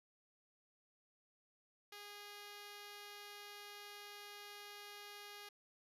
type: tone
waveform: 5% pulse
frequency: 410.8 Hz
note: G#4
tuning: 19 cents flat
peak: -40 dBFS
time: 1.92-5.49 s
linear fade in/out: 5 ms
effects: resampled to 32000 Hz